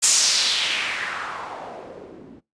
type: noise with low-pass filter sweep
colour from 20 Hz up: blue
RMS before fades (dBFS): -24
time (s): 0.02-2.41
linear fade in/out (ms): 20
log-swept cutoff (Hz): 7900 to 240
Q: 2.4
effects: noise-tail reverb RT60 0.2 s tail -20 dB re dry + resampled to 22050 Hz